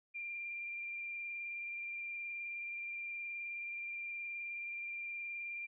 sine tone with vibrato, 2383 Hz, D7, 25 cents sharp, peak -40 dBFS, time 0.14-5.67 s, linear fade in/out 20 ms, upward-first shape sine, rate 19 Hz, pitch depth 16 cents each way, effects none

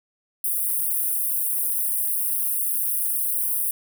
white high-pass noise, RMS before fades -24 dBFS, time 0.44-3.71 s, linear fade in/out 2 ms, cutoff 9000 Hz, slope 96 dB/octave, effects none

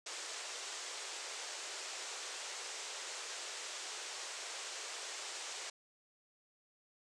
white band-pass noise, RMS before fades -45 dBFS, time 0.06-5.7 s, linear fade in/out 5 ms, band 360 to 8100 Hz, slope 48 dB/octave, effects none

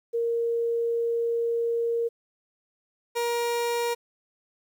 sine / 30% pulse tone pair in turn, 465.7 / 473.3 Hz, A#4 / A#4, -2 / +26 cents, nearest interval unison, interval 28 cents, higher second, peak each -23 / -22 dBFS, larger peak second, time 0.13-2.09 / 3.15-3.95 s, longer first, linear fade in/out 20 ms, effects 10-bit

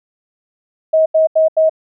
sine tone bursts, 635 Hz, D#5, 35 cents sharp, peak -8 dBFS, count 4, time 0.93-1.696 s, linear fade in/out 10 ms, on 130 ms, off 82 ms, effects none

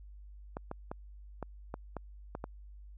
clicks, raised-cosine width 1 ms, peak -24 dBFS, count 8, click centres 0.569 / 0.714 / 0.915 / 1.427 / 1.741 / 1.967 / 2.351 / 2.441 s, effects added 50 Hz sine -48 dBFS peak until 2.97 s

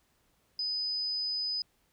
sine tone, 5000 Hz, D#8, 8 cents sharp, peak -30 dBFS, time 0.59-1.62 s, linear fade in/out 2 ms, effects pink hiss -71 dBFS RMS until 1.92 s

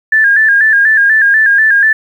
sine tone with vibrato, 1689 Hz, G#6, 29 cents sharp, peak -5 dBFS, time 0.12-1.93 s, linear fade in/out 5 ms, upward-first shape square, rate 4.1 Hz, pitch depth 69 cents each way, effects 7-bit

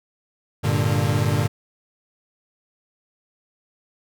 40% pulse chord, G minor, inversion none, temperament equal with one note detuned, 99.6 / 116.54 / 146.83 Hz, G2 / Bb2 / D3, +28 / 0 / 0 cents, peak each -22 dBFS, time 0.63-1.48 s, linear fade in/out 20 ms, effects none

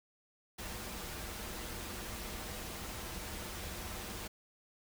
pink noise with comb filter, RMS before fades -43 dBFS, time 0.58-4.28 s, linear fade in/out 10 ms, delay 7.2 ms, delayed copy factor -0.5, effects none

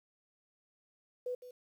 sine tone with echo, 496.9 Hz, B4, 11 cents sharp, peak -34 dBFS, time 1.26-1.35 s, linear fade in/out 5 ms, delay 160 ms, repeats 1, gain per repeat -13 dB, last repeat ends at 1.51 s, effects 11-bit

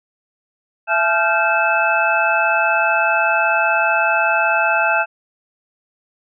sine tone cluster, 669 / 858 / 1388 / 1553 / 2615 Hz, E5 / A5 / F6 / G6 / E7, +25 / -44 / -11 / -17 / -15 cents, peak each -20 dBFS, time 0.87-5.06 s, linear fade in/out 50 ms, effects none

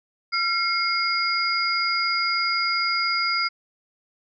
sine tone cluster, 1369 / 2152 / 4878 Hz, F6 / C7 / D#8, -35 / +48 / -35 cents, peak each -25 dBFS, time 0.32-3.49 s, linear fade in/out 20 ms, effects none

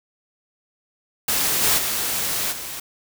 white noise with level steps, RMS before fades -21 / -18 / -24 / -32 dBFS, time 1.28-2.8 s, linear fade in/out 5 ms, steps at 1.62 / 1.77 / 2.51 s, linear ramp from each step 20 ms, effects none

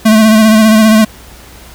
square tone with vibrato, 218.2 Hz, A3, 14 cents flat, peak -4 dBFS, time 0.05-1.05 s, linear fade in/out 10 ms, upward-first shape sine, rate 15 Hz, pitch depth 36 cents each way, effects added 60 Hz sine -37 dBFS peak until 1.74 s + pink hiss -36 dBFS RMS until 1.74 s

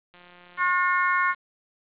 click train, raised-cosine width 0.2 ms, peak -31 dBFS, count 103, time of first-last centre 0.14-0.716 s, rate 177 Hz
harmonic tone, 360 Hz, F#4, 47 cents flat, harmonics 3 / 4 / 5 / 6, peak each -23 / -25 / -27 / -29 dBFS, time 0.57-1.35 s, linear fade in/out 50 ms
effects resampled to 8000 Hz + 8-bit

